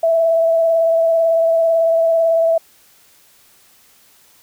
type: tone with vibrato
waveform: sine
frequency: 659 Hz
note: E5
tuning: 1 cent flat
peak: -11 dBFS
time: 0.03-2.58 s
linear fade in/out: 5 ms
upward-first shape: triangle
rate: 18 Hz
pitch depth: 23 cents each way
effects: white hiss -51 dBFS RMS until 4.42 s